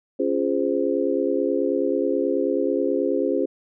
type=chord; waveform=sine; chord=Db major seventh; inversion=none; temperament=just; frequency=277.2 / 346.5 / 415.8 / 519.7 Hz; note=Db4 / F4 / Ab4 / C5; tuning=0 / -14 / +2 / -12 cents; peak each=-25 dBFS; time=0.19-3.46 s; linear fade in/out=10 ms; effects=none